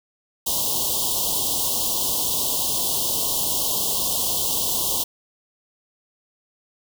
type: band-stop noise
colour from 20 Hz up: white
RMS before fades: -23 dBFS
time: 0.46-5.04 s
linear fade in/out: 10 ms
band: 1100 to 2900 Hz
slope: 96 dB/octave
effects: none